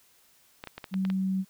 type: clicks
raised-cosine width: 0.3 ms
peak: -22 dBFS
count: 7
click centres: 0.639 / 0.673 / 0.78 / 0.842 / 0.941 / 1.051 / 1.101 s
type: tone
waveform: sine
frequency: 190 Hz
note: F#3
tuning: 46 cents sharp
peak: -25 dBFS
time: 0.91-1.45 s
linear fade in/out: 50 ms
effects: white hiss -62 dBFS RMS until 1.49 s